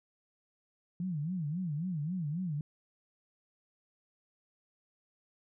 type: tone with vibrato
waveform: sine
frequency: 164.81 Hz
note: E3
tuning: in tune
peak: -32 dBFS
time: 1-2.61 s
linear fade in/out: 2 ms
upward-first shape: sine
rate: 3.7 Hz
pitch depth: 230 cents each way
effects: none